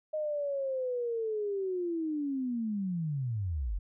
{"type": "linear sweep", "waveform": "sine", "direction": "down", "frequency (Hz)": [622.3, 41], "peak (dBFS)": -30, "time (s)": [0.13, 3.79], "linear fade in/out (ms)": 10, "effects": []}